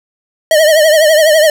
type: tone with vibrato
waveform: square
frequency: 622.3 Hz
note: D#5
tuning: in tune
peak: -6 dBFS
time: 0.51-1.5 s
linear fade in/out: 2 ms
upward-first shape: triangle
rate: 12 Hz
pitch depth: 97 cents each way
effects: none

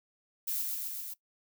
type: noise with echo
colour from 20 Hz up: violet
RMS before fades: -33 dBFS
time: 0.47-0.62 s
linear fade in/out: 10 ms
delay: 130 ms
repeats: 4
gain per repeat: -2 dB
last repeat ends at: 1.14 s
effects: noise-tail reverb RT60 0.1 s tail -19 dB re dry

